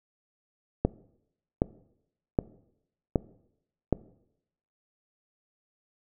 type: click train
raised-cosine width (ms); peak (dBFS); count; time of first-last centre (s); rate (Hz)
2; -8; 5; 0.85-3.927; 1.3
effects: noise-tail reverb RT60 0.8 s tail -21 dB re dry